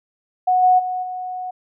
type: tone with level steps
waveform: sine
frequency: 735 Hz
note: F#5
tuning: 12 cents flat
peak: -13 / -10 / -21 / -25 dBFS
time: 0.47-1.51 s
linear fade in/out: 10 ms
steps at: 0.62 / 0.78 / 1.02 s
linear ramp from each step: 20 ms
effects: none